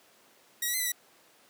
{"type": "tone with pitch steps", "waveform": "5% pulse", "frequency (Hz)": [1903, 1937, 2049, 1990, 1944], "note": ["A#6", "B6", "C7", "B6", "B6"], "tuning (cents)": [35, -34, -37, 13, -28], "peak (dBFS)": -18, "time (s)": [0.62, 0.92], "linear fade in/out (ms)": 5, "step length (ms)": 60, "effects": ["pink hiss -60 dBFS RMS until 1.49 s", "high-pass 300 Hz 12 dB/octave"]}